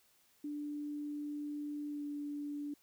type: tone with pitch glide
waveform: sine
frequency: 294 to 291 Hz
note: D4 to D4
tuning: +2 to -16 cents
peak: -38 dBFS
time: 0.44-2.74 s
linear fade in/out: 5 ms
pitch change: -18 cents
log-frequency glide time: 1.89-2.03 s
effects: white hiss -70 dBFS RMS until 2.82 s